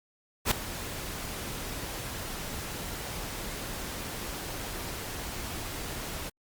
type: noise with ADSR envelope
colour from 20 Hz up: pink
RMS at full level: -22 dBFS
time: 0.45-6.3 s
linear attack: 63 ms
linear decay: 4 ms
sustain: -15 dB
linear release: 17 ms
effects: Opus 48 kbps